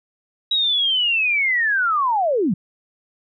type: linear sweep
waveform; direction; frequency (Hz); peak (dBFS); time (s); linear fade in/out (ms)
sine; down; 3868 to 155.56; -16; 0.51-2.54; 5
effects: none